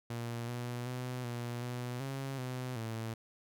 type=tone with pitch steps; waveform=sawtooth; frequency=117.9 / 121.5 / 125.7 / 120.1 / 123.1 / 135.5 / 127.1 / 112.9 Hz; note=A#2 / B2 / B2 / B2 / B2 / C#3 / C3 / A2; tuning=+20 / -28 / +31 / -48 / -5 / -39 / -50 / +45 cents; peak=-33 dBFS; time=0.1-3.14 s; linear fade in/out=5 ms; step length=380 ms; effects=none